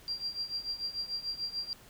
sine tone with tremolo, 4748 Hz, D8, 18 cents sharp, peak -30 dBFS, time 0.08-1.73 s, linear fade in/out 0 ms, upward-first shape triangle, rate 6.8 Hz, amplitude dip 90%, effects pink hiss -56 dBFS RMS until 1.89 s

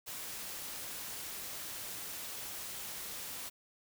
white noise, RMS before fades -43 dBFS, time 0.06-3.5 s, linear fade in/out 20 ms, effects none

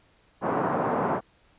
white band-pass noise, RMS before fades -26 dBFS, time 0.41-1.21 s, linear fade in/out 50 ms, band 120 to 1100 Hz, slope 24 dB/octave, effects pink hiss -62 dBFS RMS until 1.58 s + resampled to 8000 Hz

